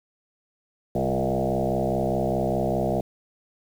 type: tone with frequency modulation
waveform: sine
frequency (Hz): 408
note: G#4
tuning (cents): -31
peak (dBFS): -21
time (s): 0.95-3.01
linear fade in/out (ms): 5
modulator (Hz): 64.9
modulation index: 4.8
effects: 8-bit